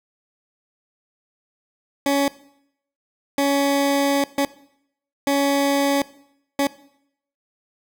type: tone bursts at uneven times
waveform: 20% pulse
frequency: 280.1 Hz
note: C#4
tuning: 18 cents sharp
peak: -12 dBFS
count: 5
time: 2.06-2.28 / 3.38-4.24 / 4.38-4.45 / 5.27-6.02 / 6.59-6.67 s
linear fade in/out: 2 ms
effects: noise-tail reverb RT60 0.7 s tail -18 dB re dry